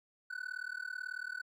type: tone with amplitude modulation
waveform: triangle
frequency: 1495 Hz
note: F#6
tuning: 17 cents sharp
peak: -33 dBFS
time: 0.3-1.42 s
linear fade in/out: 10 ms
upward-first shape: sine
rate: 38.2 Hz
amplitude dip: 100%
effects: none